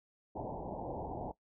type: low-pass noise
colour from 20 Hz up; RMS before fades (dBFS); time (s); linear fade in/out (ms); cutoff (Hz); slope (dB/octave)
white; -41; 0.35-1.32; 10; 920; 96
effects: noise-tail reverb RT60 0.1 s tail -18 dB re dry